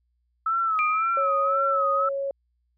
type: tone with vibrato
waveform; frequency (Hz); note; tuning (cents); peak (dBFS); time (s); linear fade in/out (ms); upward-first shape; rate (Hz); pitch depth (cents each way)
sine; 1299; E6; -26; -21; 0.46-2.09; 5; sine; 1.9; 78
type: tone with exponential decay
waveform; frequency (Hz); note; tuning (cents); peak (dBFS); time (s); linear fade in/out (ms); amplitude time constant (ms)
sine; 2374; D7; +18; -23; 0.79-1.71; 0; 200
type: tone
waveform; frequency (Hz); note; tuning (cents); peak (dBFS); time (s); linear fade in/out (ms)
sine; 552; C#5; -7; -25; 1.17-2.31; 2
effects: added 60 Hz sine -68 dBFS peak until 2.77 s